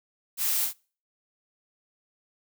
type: noise with echo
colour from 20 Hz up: blue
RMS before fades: -27 dBFS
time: 0.37-0.69 s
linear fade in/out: 50 ms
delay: 46 ms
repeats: 1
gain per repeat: -5 dB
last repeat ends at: 0.736 s
effects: noise-tail reverb RT60 0.4 s tail -25 dB re dry